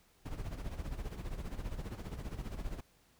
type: noise with tremolo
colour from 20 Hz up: brown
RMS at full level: -38 dBFS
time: 0.25-2.81 s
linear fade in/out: 10 ms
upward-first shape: sine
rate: 15 Hz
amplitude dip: 70%
effects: pink hiss -68 dBFS RMS until 3.19 s